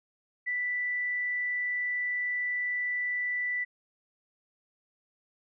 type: tone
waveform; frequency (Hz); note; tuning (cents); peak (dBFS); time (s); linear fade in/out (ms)
sine; 1975.5; B6; 0; -28; 0.46-3.65; 20
effects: none